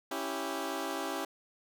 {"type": "chord", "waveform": "15% pulse", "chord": "C# diminished", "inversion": "none", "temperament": "equal", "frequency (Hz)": [277.2, 329.6, 392], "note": ["C#4", "E4", "G4"], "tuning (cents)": [0, 0, 0], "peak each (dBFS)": -32, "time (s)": [0.11, 1.25], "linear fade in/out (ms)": 5, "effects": []}